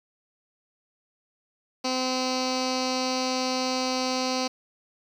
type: tone with low-pass filter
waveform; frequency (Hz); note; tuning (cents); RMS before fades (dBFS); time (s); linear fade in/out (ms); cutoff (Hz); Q
15% pulse; 257.1; C4; -30; -27; 1.84-4.48; 10; 5100; 7.3
effects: 9-bit